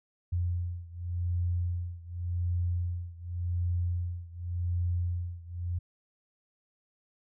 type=beating tone pair; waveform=sine; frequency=87.31 / 88.19 Hz; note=F2 / F2; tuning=0 / +17 cents; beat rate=0.88 Hz; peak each=-31 / -33 dBFS; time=0.32-5.79 s; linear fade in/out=10 ms; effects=none